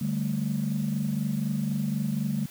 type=chord; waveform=sine; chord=D suspended fourth; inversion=none; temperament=equal; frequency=146.83 / 196 / 220 Hz; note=D3 / G3 / A3; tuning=0 / 0 / 0 cents; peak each=-29 dBFS; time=0.01-2.46 s; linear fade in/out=5 ms; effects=tanh soft clip ceiling -18 dBFS + white hiss -48 dBFS RMS until 2.5 s